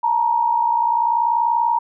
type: tone pair together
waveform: sine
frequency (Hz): 882.5 / 943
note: A5 / A#5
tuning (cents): +5 / +20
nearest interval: minor second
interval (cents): 115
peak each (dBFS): -21 / -16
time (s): 0.03-1.79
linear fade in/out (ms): 10
effects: none